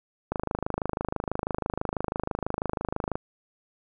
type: click train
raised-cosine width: 1 ms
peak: -13 dBFS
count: 75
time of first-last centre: 0.32-3.155 s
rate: 26.1 Hz
effects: none